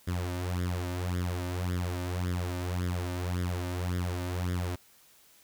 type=tone with flanger; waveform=sawtooth; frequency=89.3 Hz; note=F2; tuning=39 cents sharp; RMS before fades=-32 dBFS; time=0.07-4.76 s; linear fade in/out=10 ms; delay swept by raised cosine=0.57 to 3.37 ms; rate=1.8 Hz; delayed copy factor=+0.75; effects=white hiss -60 dBFS RMS until 5.43 s